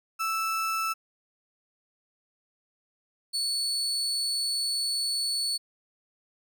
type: tone pair in turn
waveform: 35% pulse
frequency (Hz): 1318.5 / 4435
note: E6 / C#8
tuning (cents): 0 / 0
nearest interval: octave + major sixth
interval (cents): 2100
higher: second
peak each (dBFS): -25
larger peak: neither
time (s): 0.19-0.94 / 3.33-5.58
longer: second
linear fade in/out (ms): 20
effects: none